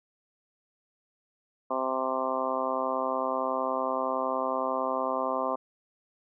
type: harmonic tone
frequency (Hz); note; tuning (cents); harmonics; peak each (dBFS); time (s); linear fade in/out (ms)
130.81; C3; 0; 2 / 3 / 4 / 5 / 6 / 7 / 8 / 9; -37 / -39 / -33 / -33 / -37 / -37 / -32 / -36; 1.7-5.56; 10
effects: none